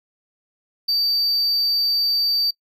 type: tone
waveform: triangle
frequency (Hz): 4628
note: D8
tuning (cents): -26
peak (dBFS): -16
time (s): 0.88-2.51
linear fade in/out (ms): 10
effects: noise-tail reverb RT60 0.1 s tail -23 dB re dry